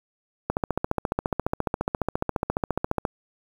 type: click train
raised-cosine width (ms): 1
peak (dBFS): -9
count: 38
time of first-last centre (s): 0.5-3.052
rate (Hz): 14.5
effects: 7-bit